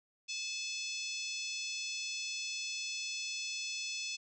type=harmonic tone; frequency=864 Hz; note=A5; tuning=32 cents flat; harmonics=3 / 4 / 5 / 6 / 7 / 8 / 9; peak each=-41 / -45 / -46 / -44 / -45 / -50 / -52 dBFS; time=0.28-4.17 s; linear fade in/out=20 ms; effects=none